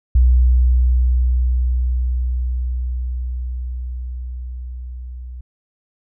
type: tone with level ramp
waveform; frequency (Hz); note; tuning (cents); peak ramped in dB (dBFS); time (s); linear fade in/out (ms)
sine; 62; B1; +7; -8 to -29; 0.15-5.41; 5
effects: none